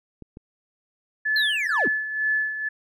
clicks, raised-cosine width 3 ms, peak -27 dBFS, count 2, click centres 0.223 / 0.371 s
sine tone with tremolo, 1729 Hz, A6, 31 cents flat, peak -19 dBFS, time 1.25-2.69 s, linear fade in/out 10 ms, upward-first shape sine, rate 2.1 Hz, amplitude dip 65%
triangle linear sweep, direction down, 4238 to 185 Hz, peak -22 dBFS, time 1.36-1.88 s, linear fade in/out 2 ms
effects none

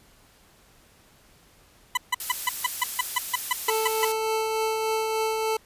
20% pulse tone bursts, 997 Hz, B5, 16 cents sharp, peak -15 dBFS, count 13, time 1.95-4.049 s, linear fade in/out 5 ms, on 23 ms, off 150 ms
blue noise, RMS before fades -31 dBFS, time 2.2-4.12 s, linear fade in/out 2 ms
25% pulse tone with tremolo, 440.7 Hz, A4, 3 cents sharp, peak -19 dBFS, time 3.68-5.57 s, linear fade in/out 5 ms, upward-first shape triangle, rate 3.4 Hz, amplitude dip 30%
effects pink hiss -57 dBFS RMS until 5.65 s + resampled to 32000 Hz

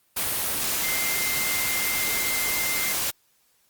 sine tone in noise, 2093 Hz, C7, in tune, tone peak -29 dBFS, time 0.83-2.93 s, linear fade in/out 10 ms, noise white, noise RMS -26 dBFS, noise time 0.16-3.11 s, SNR -6 dB, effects white hiss -65 dBFS RMS until 3.69 s + Opus 32 kbps

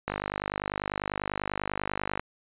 click train, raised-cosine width 0.5 ms, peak -14 dBFS, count 107, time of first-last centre 0.08-2.196 s, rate 50.1 Hz, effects resampled to 8000 Hz

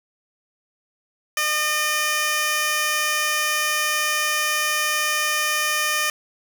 15% pulse tone with high-pass filter, 607 Hz, D#5, 43 cents flat, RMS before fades -22 dBFS, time 1.37-6.1 s, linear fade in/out 2 ms, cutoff 1400 Hz, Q 0.53, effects none

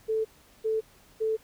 sine tone bursts, 440 Hz, A4, in tune, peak -24 dBFS, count 3, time 0.08-1.37 s, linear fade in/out 20 ms, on 170 ms, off 390 ms, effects pink hiss -58 dBFS RMS until 1.43 s

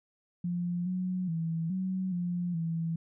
sine tone with pitch steps, 175.3 / 183.4 / 164 / 187.2 / 176 / 164.8 Hz, F3 / F#3 / E3 / F#3 / F3 / E3, +7 / -15 / -9 / +20 / +14 / 0 cents, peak -29 dBFS, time 0.44-2.96 s, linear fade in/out 5 ms, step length 420 ms, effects none

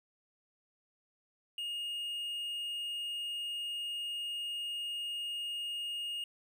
triangle tone, 2850 Hz, F7, 34 cents sharp, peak -34 dBFS, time 1.58-6.24 s, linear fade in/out 2 ms, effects none

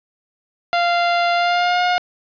sawtooth tone with pitch glide, 694 to 716.8 Hz, F5 to F5, -11 to +45 cents, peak -11 dBFS, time 0.73-1.98 s, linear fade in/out 0 ms, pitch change +56 cents, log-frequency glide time 1.34-1.82 s, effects resampled to 11025 Hz + 8-bit

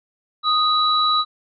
sine tone pair together, 1244.5 / 3925 Hz, D#6 / B7, 0 / -11 cents, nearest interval octave + minor sixth, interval 1989 cents, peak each -17 / -19 dBFS, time 0.43-1.25 s, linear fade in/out 50 ms, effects none

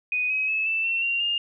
sine tone with pitch steps, 2489 / 2541 / 2595 / 2649 / 2705 / 2762 / 2820 Hz, D#7 / D#7 / E7 / E7 / E7 / F7 / F7, 0 / +36 / -28 / +8 / +44 / -20 / +16 cents, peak -22 dBFS, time 0.12-1.38 s, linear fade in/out 2 ms, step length 180 ms, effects none

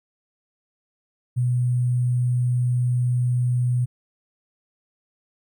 sine tone with sample-and-hold, 123.47 Hz, B2, in tune, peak -18 dBFS, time 1.36-3.86 s, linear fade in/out 20 ms, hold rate 8820 Hz, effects none

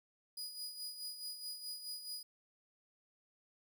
sawtooth tone with tremolo, 4928 Hz, D#8, 17 cents flat, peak -38 dBFS, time 0.37-2.23 s, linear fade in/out 5 ms, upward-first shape sine, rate 4.7 Hz, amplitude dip 60%, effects none

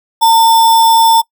sine tone with sample-and-hold, 907 Hz, A#5, 48 cents flat, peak -4 dBFS, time 0.21-1.22 s, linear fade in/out 20 ms, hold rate 4410 Hz, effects noise-tail reverb RT60 0.1 s tail -24 dB re dry

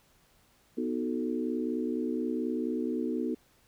sine chord, B dominant seventh, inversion none, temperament equal, 246.9 / 311.1 / 370 / 440 Hz, B3 / D#4 / F#4 / A4, 0 / 0 / 0 / 0 cents, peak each -32 / -34 / -36 / -37 dBFS, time 0.77-3.35 s, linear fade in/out 10 ms, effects pink hiss -65 dBFS RMS until 3.67 s

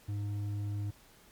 sine tone with hard clipping, 102.5 Hz, G#2, 22 cents flat, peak -34 dBFS, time 0.08-0.91 s, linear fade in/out 10 ms, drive 5 dB, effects pink hiss -60 dBFS RMS until 1.31 s + MP3 96 kbps

